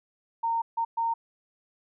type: tone bursts at uneven times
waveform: sine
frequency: 919 Hz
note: A#5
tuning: 25 cents flat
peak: -24 dBFS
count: 3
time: 0.43-0.62 / 0.77-0.85 / 0.97-1.14 s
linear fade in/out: 10 ms
effects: none